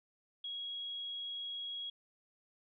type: tone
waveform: sine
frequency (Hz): 3311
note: G#7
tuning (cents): -6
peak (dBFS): -39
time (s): 0.44-1.9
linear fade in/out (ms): 5
effects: none